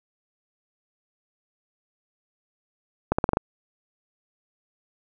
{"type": "accelerating click train", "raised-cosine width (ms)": 1, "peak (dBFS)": -6, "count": 6, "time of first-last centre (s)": [3.12, 3.371], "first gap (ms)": 65, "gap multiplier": 0.87, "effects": []}